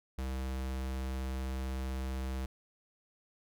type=tone; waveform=square; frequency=65.41 Hz; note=C2; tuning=in tune; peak=-35 dBFS; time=0.18-2.46 s; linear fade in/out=5 ms; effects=none